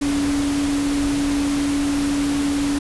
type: tone in noise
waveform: sine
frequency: 284.5 Hz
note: C#4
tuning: 45 cents sharp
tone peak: -18 dBFS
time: 0.01-2.79 s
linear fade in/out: 10 ms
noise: pink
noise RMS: -28 dBFS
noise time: 0.01-2.79 s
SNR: +7 dB
effects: resampled to 24000 Hz